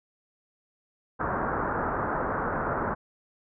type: low-pass noise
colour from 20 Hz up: white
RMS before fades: -29 dBFS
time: 1.19-2.95 s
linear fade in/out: 20 ms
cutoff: 1500 Hz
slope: 48 dB/octave
effects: none